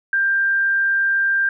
sine tone, 1587 Hz, G6, 21 cents sharp, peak -15 dBFS, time 0.13-1.49 s, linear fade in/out 2 ms, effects none

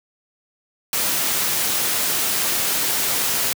white noise, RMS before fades -21 dBFS, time 0.93-3.53 s, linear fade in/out 2 ms, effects high-pass 100 Hz 12 dB/octave

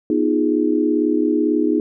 sine chord, F half-diminished seventh, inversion second, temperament equal, 246.9 / 311.1 / 349.2 / 415.3 Hz, Cb4 / Eb4 / F4 / Ab4, 0 / 0 / 0 / 0 cents, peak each -22 / -17 / -23 / -22 dBFS, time 0.1-1.8 s, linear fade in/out 2 ms, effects none

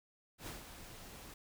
pink noise with ADSR envelope, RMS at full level -45 dBFS, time 0.38-1.34 s, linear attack 91 ms, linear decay 140 ms, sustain -7 dB, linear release 5 ms, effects none

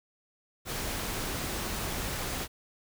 pink noise, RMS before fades -34 dBFS, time 0.65-2.48 s, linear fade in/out 50 ms, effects none

